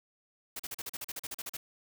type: noise bursts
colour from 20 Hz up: white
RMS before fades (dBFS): -39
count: 14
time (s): 0.56-1.57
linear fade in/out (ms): 5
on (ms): 35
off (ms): 40
effects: none